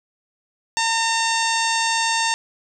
harmonic tone with a mistuned harmonic, 909 Hz, A#5, 44 cents flat, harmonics 1 / 2 / 3 / 4 / 5 / 6 / 7 / 8 / 9, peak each -22 / -25 / -27 / -28 / -29 / -30 / -30 / -31 / -32 dBFS, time 0.77-2.34 s, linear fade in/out 0 ms, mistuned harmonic 9, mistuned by +25 cents, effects 9-bit

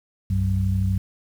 sine tone cluster, 63.5 / 96.2 / 189.8 Hz, B1 / G2 / F#3, +49 / -32 / +44 cents, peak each -27 / -20 / -27 dBFS, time 0.3-0.98 s, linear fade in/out 5 ms, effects 8-bit

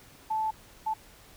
sine tone bursts at uneven times, 874 Hz, A5, 12 cents flat, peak -26 dBFS, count 2, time 0.3-0.51 / 0.86-0.94 s, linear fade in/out 10 ms, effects pink hiss -54 dBFS RMS until 1.36 s

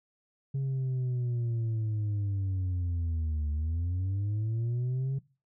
sine linear two-way sweep, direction down then up, 137.3 to 73.8 to 137.3 Hz, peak -25 dBFS, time 0.54-5.19 s, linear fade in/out 10 ms, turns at 3.51 s, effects noise-tail reverb RT60 0.3 s tail -20 dB re dry + tanh soft clip ceiling -27 dBFS

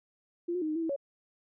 sine tone with pitch steps, 345.2 / 360.5 / 311.5 / 308.1 / 330.7 / 324.5 / 559 Hz, F4 / F#4 / D#4 / D#4 / E4 / E4 / C#5, -20 / -45 / +2 / -17 / +6 / -27 / +14 cents, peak -29 dBFS, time 0.48-0.963 s, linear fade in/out 10 ms, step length 69 ms, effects none

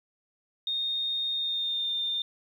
sine tone with pitch glide, 3686 to 3612 Hz, A#7 to A7, -20 to +45 cents, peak -27 dBFS, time 0.67-2.22 s, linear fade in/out 2 ms, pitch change -35 cents, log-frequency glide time 1.31-1.92 s, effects 10-bit

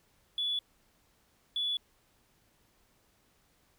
triangle tone pair in turn, 3429 / 3429 Hz, A7 / A7, -45 / -45 cents, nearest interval unison, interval 0 cents, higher neither, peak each -26 dBFS, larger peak neither, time 0.38-0.59 / 1.56-1.77 s, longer neither, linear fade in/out 2 ms, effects tanh soft clip ceiling -27 dBFS + pink hiss -69 dBFS RMS until 3.78 s

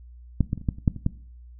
clicks, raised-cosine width 5 ms, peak -7 / -12 / -23 / -26 / -10 / -28 / -6 / -23 / -9 dBFS, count 9, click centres 0.407 / 0.531 / 0.577 / 0.614 / 0.688 / 0.785 / 0.878 / 0.963 / 1.064 s, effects noise-tail reverb RT60 0.5 s tail -19 dB re dry + added 60 Hz sine -43 dBFS peak until 1.59 s

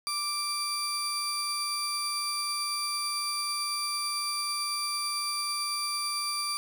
30% pulse tone pair together, 1177 / 4699 Hz, D6 / D8, +3 / 0 cents, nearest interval 2 octaves, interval 2397 cents, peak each -31 / -28 dBFS, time 0.07-6.57 s, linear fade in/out 0 ms, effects none

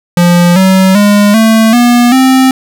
square tone with pitch steps, 174.61 / 189.32 / 205.3 / 222.6 / 241.3 / 261.6 Hz, F3 / F#3 / G#3 / A3 / B3 / C4, 0 / +40 / -20 / +20 / -40 / 0 cents, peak -4 dBFS, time 0.17-2.51 s, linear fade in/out 2 ms, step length 390 ms, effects none

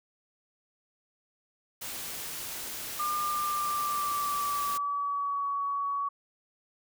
white noise, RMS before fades -38 dBFS, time 1.81-4.78 s, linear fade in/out 10 ms
sine tone with pitch glide, 1200 to 1126.1 Hz, D6 to C#6, +37 to +27 cents, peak -28 dBFS, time 2.99-6.09 s, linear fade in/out 10 ms, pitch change -110 cents, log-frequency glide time 3.21-5.48 s
effects none

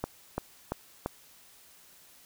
click train, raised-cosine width 1 ms, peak -16 dBFS, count 4, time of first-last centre 0.04-1.06 s, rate 2.94 Hz, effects white hiss -57 dBFS RMS until 2.25 s

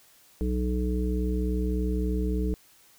harmonic tone, 61.74 Hz, B1, in tune, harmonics 1 / 3 / 5 / 7, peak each -26 / -31 / -33 / -34 dBFS, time 0.41-2.54 s, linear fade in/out 0 ms, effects white hiss -58 dBFS RMS until 2.98 s

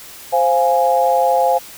sine chord, F minor, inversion second, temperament equal, 523.3 / 698.5 / 830.6 Hz, C5 / F5 / Ab5, 0 / 0 / 0 cents, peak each -16 dBFS, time 0.32-1.59 s, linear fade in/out 20 ms, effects white hiss -37 dBFS RMS until 1.77 s

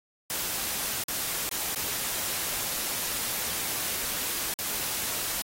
white noise with dropouts, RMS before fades -31 dBFS, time 0.3-5.42 s, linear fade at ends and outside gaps 1 ms, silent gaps 1.037-1.083 / 1.492-1.513 / 1.748-1.759 / 4.539-4.588 s, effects AAC 48 kbps

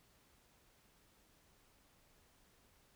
silence, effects pink hiss -70 dBFS RMS until 2.95 s

